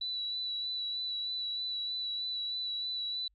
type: tone with vibrato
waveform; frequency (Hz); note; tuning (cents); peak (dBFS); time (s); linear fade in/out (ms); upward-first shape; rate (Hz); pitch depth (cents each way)
sine; 3951; B7; 0; -33; 0.01-3.28; 5; sine; 3.2; 18
effects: added 50 Hz sine -68 dBFS peak until 3.34 s